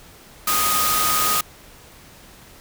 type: tone in noise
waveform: sine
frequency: 1244.5 Hz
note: D#6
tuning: in tune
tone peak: -21 dBFS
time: 0.47-1.41 s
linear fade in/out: 5 ms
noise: white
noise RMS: -21 dBFS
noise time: 0.47-1.41 s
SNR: -3 dB
effects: pink hiss -46 dBFS RMS until 2.6 s